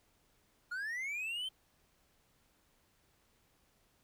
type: linear sweep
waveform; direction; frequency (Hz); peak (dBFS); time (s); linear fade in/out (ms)
triangle; up; 1396.9 to 3136; -35; 0.71-1.49; 10
effects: pink hiss -72 dBFS RMS until 4.03 s